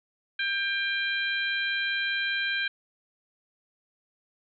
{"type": "harmonic tone", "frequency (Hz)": 795, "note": "G5", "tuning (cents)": 24, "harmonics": [2, 3, 4, 5], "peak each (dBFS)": [-28, -32, -34, -36], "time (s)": [0.39, 2.68], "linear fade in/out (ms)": 5, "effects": []}